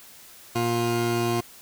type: tone pair together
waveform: 20% pulse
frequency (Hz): 117.7 / 352.7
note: A#2 / F4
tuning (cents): +17 / +17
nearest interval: octave + perfect fifth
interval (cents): 1900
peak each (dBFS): -21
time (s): 0.55-1.41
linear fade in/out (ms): 10
effects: white hiss -48 dBFS RMS until 1.61 s